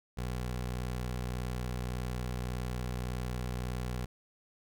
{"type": "tone", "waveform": "20% pulse", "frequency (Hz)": 61.74, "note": "B1", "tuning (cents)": 0, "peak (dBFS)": -29, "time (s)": [0.17, 4.06], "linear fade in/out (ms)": 10, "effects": []}